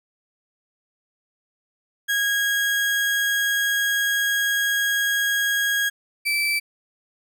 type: tone pair in turn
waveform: 35% pulse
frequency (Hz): 1642 / 2322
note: G#6 / D7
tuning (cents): -20 / -20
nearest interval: tritone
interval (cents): 600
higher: second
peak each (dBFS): -18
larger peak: neither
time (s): 2.08-5.9 / 6.25-6.6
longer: first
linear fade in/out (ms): 20
effects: none